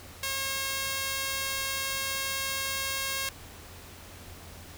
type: tone with high-pass filter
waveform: sawtooth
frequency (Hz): 541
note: C#5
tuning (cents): -42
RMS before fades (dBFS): -32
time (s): 0.23-3.29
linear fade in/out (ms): 2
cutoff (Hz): 1800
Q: 0.58
effects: added 86 Hz sine -50 dBFS peak until 4.77 s + pink hiss -48 dBFS RMS until 4.77 s